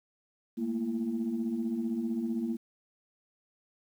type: tone cluster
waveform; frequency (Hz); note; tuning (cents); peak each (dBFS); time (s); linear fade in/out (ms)
sine; 216.7 / 232.2 / 336.5; A3 / A#3 / E4; -26 / -7 / +36; -37 / -30 / -36; 0.57-2.57; 20
effects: tanh soft clip ceiling -22 dBFS + 10-bit